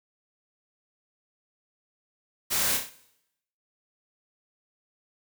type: noise with echo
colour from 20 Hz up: white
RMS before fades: -27 dBFS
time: 2.5-2.78 s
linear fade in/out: 20 ms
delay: 31 ms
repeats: 4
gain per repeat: -5 dB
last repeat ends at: 2.904 s
effects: noise-tail reverb RT60 0.8 s tail -17 dB re dry